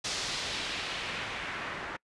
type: noise with low-pass filter sweep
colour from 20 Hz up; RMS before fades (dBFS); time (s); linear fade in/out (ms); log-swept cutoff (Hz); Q
white; -36; 0.04-1.97; 10; 5400 to 1600; 1.4
effects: noise-tail reverb RT60 0.1 s tail -26 dB re dry + resampled to 24000 Hz